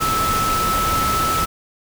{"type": "tone in noise", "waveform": "sine", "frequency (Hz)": 1310, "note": "E6", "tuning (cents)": -11, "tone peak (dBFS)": -18, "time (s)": [0, 1.46], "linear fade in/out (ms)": 20, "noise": "pink", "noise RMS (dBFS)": -23, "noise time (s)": [0, 1.46], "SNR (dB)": 2, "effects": []}